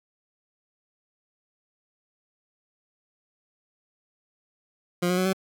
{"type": "tone with pitch steps", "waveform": "20% pulse", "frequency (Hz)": [176.4, 180.84, 185.38, 190.05], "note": ["F3", "F#3", "F#3", "F#3"], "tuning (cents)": [18, -39, 4, 47], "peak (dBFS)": -17, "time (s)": [5.02, 5.332], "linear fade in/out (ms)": 10, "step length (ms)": 78, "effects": []}